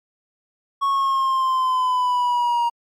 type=exponential sweep; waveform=triangle; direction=down; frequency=1108.7 to 941 Hz; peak=-15 dBFS; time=0.81-2.7 s; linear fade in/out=20 ms; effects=MP3 96 kbps